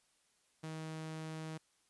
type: tone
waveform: sawtooth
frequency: 158.4 Hz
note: D#3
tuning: 31 cents sharp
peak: -38 dBFS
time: 0.63-1.58 s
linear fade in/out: 10 ms
effects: white hiss -74 dBFS RMS until 1.89 s + resampled to 24000 Hz